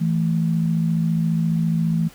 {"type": "tone pair together", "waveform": "sine", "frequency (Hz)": [164.81, 219.4], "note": ["E3", "A3"], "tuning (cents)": [0, -5], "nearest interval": "perfect fourth", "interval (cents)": 495, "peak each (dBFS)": [-18, -24], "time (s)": [0, 2.09], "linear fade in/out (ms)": 20, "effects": ["pink hiss -47 dBFS RMS until 2.14 s"]}